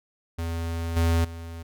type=tone with level steps; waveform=square; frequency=83.3 Hz; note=E2; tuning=19 cents sharp; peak=-28 / -20 / -36 dBFS; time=0.38-1.63 s; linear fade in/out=10 ms; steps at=0.96 / 1.24 s; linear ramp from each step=10 ms; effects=none